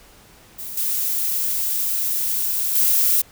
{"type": "noise with level steps", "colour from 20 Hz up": "violet", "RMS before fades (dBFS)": [-32, -22, -17], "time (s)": [0.58, 3.22], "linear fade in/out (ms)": 10, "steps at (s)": [0.77, 2.75], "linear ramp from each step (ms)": 5, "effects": ["pink hiss -49 dBFS RMS until 3.31 s"]}